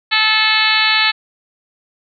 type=harmonic tone; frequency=435.1 Hz; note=A4; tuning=19 cents flat; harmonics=2 / 3 / 4 / 5 / 6 / 7 / 8 / 9 / 10; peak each=-23 / -22 / -18 / -19 / -19 / -22 / -22 / -19 / -20 dBFS; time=0.11-1.12 s; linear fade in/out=20 ms; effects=none